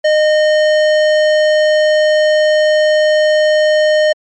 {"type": "tone with hard clipping", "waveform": "sine", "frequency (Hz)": 613, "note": "D#5", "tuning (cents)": -26, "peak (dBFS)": -10, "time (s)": [0.04, 4.13], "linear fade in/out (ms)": 10, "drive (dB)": 14, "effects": ["MP3 48 kbps"]}